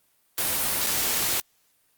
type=noise with dropouts; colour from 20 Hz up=white; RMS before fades=-25 dBFS; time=0.38-1.4 s; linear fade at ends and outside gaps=0 ms; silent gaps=0.864-0.869 s; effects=white hiss -66 dBFS RMS until 1.97 s + Opus 32 kbps